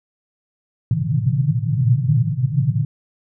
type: band-pass noise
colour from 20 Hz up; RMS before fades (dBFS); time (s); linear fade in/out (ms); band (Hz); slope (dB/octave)
pink; -18; 0.91-2.85; 2; 110 to 160; 96
effects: none